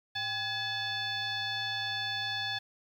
sine tone with frequency modulation, 2593 Hz, E7, 29 cents flat, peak -31 dBFS, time 0.15-2.59 s, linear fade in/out 10 ms, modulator 901 Hz, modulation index 2, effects 10-bit

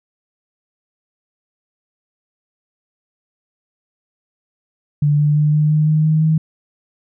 sine tone with pitch steps, 146.83 / 148.36 / 149.92 / 151.48 / 153.07 / 154.67 / 156.28 / 157.91 Hz, D3 / D3 / D3 / D#3 / D#3 / D#3 / D#3 / D#3, 0 / +18 / +36 / -46 / -28 / -10 / +8 / +26 cents, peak -11 dBFS, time 5.02-6.38 s, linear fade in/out 5 ms, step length 170 ms, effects none

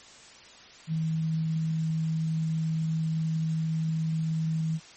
sine tone, 160 Hz, D#3, 49 cents sharp, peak -25 dBFS, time 0.87-4.8 s, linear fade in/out 50 ms, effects white hiss -50 dBFS RMS until 4.96 s + MP3 32 kbps

